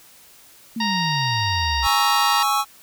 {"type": "exponential sweep", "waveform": "sine", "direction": "down", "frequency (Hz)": [233.1, 61.74], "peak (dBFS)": -24, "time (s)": [0.76, 1.87], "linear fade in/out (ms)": 5}
{"type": "harmonic tone", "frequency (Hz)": 932.3, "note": "A#5", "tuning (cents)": 0, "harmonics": [1, 2, 3, 4, 5, 6], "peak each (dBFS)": [-24, -27, -29, -29, -28, -34], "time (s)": [0.8, 2.43], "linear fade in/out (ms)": 5}
{"type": "chord", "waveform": "square", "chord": "C# minor", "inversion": "second", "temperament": "equal", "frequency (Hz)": [830.6, 1108.7, 1318.5], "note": ["G#5", "C#6", "E6"], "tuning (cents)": [0, 0, 0], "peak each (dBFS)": -23, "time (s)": [1.82, 2.65], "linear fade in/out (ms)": 50}
{"effects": ["white hiss -49 dBFS RMS until 2.82 s"]}